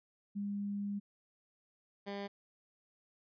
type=tone pair in turn; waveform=sine / 15% pulse; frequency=202.4 / 200.4 Hz; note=G#3 / G3; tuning=-44 / +38 cents; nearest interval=unison; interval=18 cents; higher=first; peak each=-35 / -33 dBFS; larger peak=second; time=0.35-1 / 2.06-2.28 s; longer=first; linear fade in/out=20 ms; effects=resampled to 11025 Hz